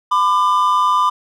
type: tone pair together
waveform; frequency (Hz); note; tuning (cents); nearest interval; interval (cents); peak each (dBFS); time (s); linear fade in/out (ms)
triangle; 1004.9 / 1195; B5 / D6; +30 / +30; minor third; 300; -13; 0.11-1.1; 10
effects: none